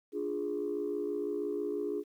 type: chord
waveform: sine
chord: D diminished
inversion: none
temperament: equal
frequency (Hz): 293.7 / 349.2 / 415.3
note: D4 / F4 / Ab4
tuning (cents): 0 / 0 / 0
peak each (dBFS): -37 / -37 / -33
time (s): 0.12-2.04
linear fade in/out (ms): 50
effects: tanh soft clip ceiling -25 dBFS + 11-bit